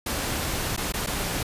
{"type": "noise with dropouts", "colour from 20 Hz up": "pink", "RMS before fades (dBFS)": -28, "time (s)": [0.06, 1.43], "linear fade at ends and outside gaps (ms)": 5, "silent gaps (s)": [[0.765, 0.775], [0.923, 0.938], [1.064, 1.07]], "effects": ["resampled to 32000 Hz"]}